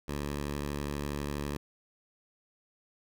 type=tone; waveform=10% pulse; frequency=72.2 Hz; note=D2; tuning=29 cents flat; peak=-25 dBFS; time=0.08-1.57 s; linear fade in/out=5 ms; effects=none